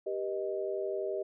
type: chord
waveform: sine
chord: G augmented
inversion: none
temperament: equal with one note detuned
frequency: 392 / 483.7 / 622.3 Hz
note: G4 / B4 / D#5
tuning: 0 / -36 / 0 cents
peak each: -34 / -39 / -36 dBFS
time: 0.06-1.23 s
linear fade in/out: 10 ms
effects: none